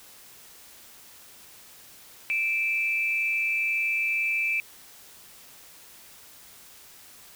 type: tone pair together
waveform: sine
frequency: 2349 / 2607 Hz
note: D7 / E7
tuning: 0 / -20 cents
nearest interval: major second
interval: 180 cents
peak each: -25 / -28 dBFS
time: 2.3-4.6 s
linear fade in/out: 0 ms
effects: white hiss -50 dBFS RMS until 7.35 s